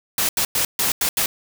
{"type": "noise bursts at uneven times", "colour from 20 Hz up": "white", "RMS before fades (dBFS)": -20, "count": 6, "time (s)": [[0.18, 0.29], [0.37, 0.45], [0.55, 0.65], [0.79, 0.92], [1.01, 1.09], [1.17, 1.26]], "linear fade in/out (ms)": 2, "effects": []}